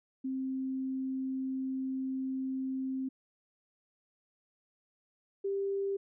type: tone pair in turn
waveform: sine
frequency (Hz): 263.4 / 394.7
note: C4 / G4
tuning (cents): +12 / +12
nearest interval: perfect fifth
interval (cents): 700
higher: second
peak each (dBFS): -32 / -30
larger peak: second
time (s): 0.24-3.09 / 5.44-5.97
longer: first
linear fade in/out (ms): 10
effects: none